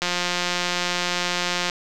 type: click train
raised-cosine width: 0.2 ms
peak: -6 dBFS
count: 298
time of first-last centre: 0.02-1.698 s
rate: 177 Hz
effects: none